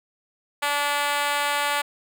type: tone with high-pass filter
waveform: 5% pulse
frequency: 289 Hz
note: D4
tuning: 28 cents flat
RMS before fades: -24 dBFS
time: 0.62-1.82 s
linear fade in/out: 10 ms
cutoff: 760 Hz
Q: 1.8
effects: none